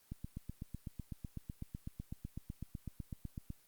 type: click train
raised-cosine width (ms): 5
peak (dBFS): -30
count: 28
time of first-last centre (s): 0.12-3.503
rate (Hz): 7.98
effects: white hiss -68 dBFS RMS until 3.67 s + Opus 24 kbps